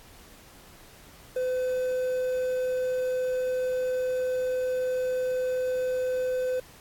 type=tone with quantisation; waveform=triangle; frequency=508 Hz; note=B4; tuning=49 cents sharp; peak=-23 dBFS; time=1.36-6.6 s; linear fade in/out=5 ms; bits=8; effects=pink hiss -52 dBFS RMS until 6.8 s + AAC 64 kbps